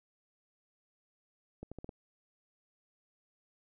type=accelerating click train; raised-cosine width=2 ms; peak=-30 dBFS; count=5; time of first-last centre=1.63-1.892 s; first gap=86 ms; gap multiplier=0.82; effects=none

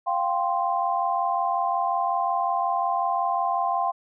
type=chord; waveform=sine; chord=F suspended second; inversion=none; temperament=equal; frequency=698.5 / 784 / 1046.5 Hz; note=F5 / G5 / C6; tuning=0 / 0 / 0 cents; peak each=-26 dBFS; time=0.06-3.92 s; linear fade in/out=20 ms; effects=none

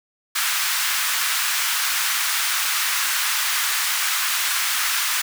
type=high-pass noise; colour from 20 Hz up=pink; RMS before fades=-22 dBFS; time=0.35-5.22 s; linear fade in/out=10 ms; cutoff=1200 Hz; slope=24 dB/octave; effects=none

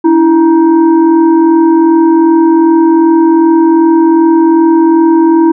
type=tone with frequency modulation; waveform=sine; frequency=329.3 Hz; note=E4; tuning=2 cents flat; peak=-3 dBFS; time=0.04-5.52 s; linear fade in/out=10 ms; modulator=616 Hz; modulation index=0.59; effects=none

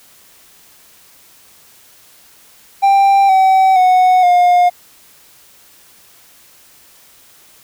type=tone with pitch steps; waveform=triangle; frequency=789 / 762.6 / 737 / 712.3 Hz; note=G5 / G5 / F#5 / F5; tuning=+11 / -48 / -7 / +34 cents; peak=-5 dBFS; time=2.82-4.7 s; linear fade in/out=20 ms; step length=470 ms; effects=white hiss -46 dBFS RMS until 7.63 s

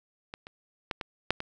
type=clicks; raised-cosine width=0.3 ms; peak=-22 / -27 / -14 / -18 / -7 / -19 dBFS; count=6; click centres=0.339 / 0.469 / 0.912 / 1.012 / 1.306 / 1.404 s; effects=none

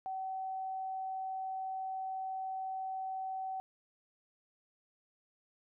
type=tone; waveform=sine; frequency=761 Hz; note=F#5; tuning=48 cents sharp; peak=-36 dBFS; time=0.06-3.6 s; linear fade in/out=0 ms; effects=none

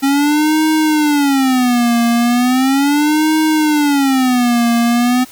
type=tone with vibrato; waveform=square; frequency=270.9 Hz; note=C#4; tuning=40 cents flat; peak=-11 dBFS; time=0.02-5.25 s; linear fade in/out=20 ms; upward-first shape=sine; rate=0.37 Hz; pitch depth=250 cents each way; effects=white hiss -39 dBFS RMS until 5.31 s

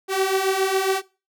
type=beating tone pair; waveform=sawtooth; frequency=378.7 / 386 Hz; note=F#4 / G4; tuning=+40 / -27 cents; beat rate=7.3 Hz; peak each=-20 / -17 dBFS; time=0.08-1.02 s; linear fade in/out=50 ms; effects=noise-tail reverb RT60 0.3 s tail -20 dB re dry

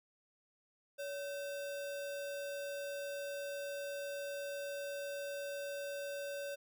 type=tone with sample-and-hold; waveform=sine; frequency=566 Hz; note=C#5; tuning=36 cents sharp; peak=-39 dBFS; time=0.98-6.56 s; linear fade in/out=20 ms; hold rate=2100 Hz; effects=none

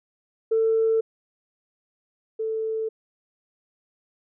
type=tone pair in turn; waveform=sine; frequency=447 / 442.1 Hz; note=A4 / A4; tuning=+27 / +8 cents; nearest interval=unison; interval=19 cents; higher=first; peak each=-17 / -24 dBFS; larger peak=first; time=0.51-1.01 / 2.39-2.89 s; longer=neither; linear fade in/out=10 ms; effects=tanh soft clip ceiling -13 dBFS

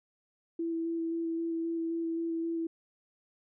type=tone with vibrato; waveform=sine; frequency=331.1 Hz; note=E4; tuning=8 cents sharp; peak=-30 dBFS; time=0.59-2.67 s; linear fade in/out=5 ms; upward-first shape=square; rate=3.8 Hz; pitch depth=10 cents each way; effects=none

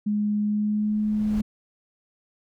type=tone with pitch glide; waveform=sine; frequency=208.7 to 212.3 Hz; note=G#3 to G#3; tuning=+9 to +38 cents; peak=-21 dBFS; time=0.06-1.42 s; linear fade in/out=10 ms; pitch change=+29 cents; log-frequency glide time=0.41-1.02 s
type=noise with exponential growth; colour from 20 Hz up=brown; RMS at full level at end=-31 dBFS; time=0.62-1.41 s; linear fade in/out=2 ms; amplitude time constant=170 ms
effects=none

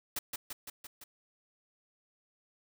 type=noise with echo; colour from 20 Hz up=white; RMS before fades=-35 dBFS; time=0.16-0.19 s; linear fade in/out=5 ms; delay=170 ms; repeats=5; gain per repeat=-3 dB; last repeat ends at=1.04 s; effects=none

